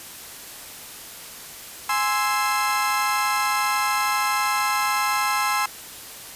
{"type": "chord", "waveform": "30% pulse", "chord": "Ab augmented", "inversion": "none", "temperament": "equal", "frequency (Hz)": [830.6, 1046.5, 1318.5], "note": ["Ab5", "C6", "E6"], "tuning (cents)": [0, 0, 0], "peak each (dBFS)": [-23, -21, -23], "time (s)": [1.89, 5.66], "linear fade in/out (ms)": 5, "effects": ["white hiss -39 dBFS RMS until 6.35 s", "resampled to 32000 Hz"]}